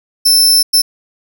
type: tone bursts at uneven times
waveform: sawtooth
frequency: 5310 Hz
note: E8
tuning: 12 cents sharp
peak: -4 dBFS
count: 2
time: 0.25-0.63 / 0.73-0.82 s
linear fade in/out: 10 ms
effects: none